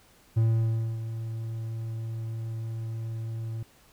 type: tone with ADSR envelope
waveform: triangle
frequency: 112.9 Hz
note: A2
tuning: 45 cents sharp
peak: -17 dBFS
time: 0.36-3.63 s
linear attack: 15 ms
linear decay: 600 ms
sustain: -12 dB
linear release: 4 ms
effects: pink hiss -59 dBFS RMS until 3.92 s